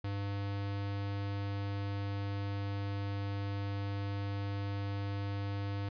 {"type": "tone", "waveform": "square", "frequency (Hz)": 100.1, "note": "G2", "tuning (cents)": 37, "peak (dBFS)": -35, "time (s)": [0.04, 5.89], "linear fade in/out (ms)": 5, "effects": ["resampled to 11025 Hz"]}